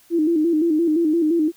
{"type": "tone with vibrato", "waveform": "sine", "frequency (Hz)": 322.6, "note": "E4", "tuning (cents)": -37, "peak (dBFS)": -15, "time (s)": [0.1, 1.52], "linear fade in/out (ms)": 50, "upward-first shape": "square", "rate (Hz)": 5.8, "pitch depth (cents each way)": 84, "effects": ["white hiss -54 dBFS RMS until 1.56 s"]}